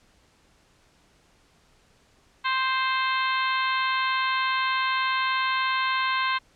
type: harmonic tone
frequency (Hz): 523.3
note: C5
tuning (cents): 0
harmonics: 2 / 3 / 4 / 5 / 6 / 7 / 8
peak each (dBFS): -25 / -29 / -31 / -33 / -35 / -36 / -37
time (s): 2.44-6.39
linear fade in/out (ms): 20
effects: pink hiss -61 dBFS RMS until 6.55 s + low-pass 8000 Hz 12 dB/octave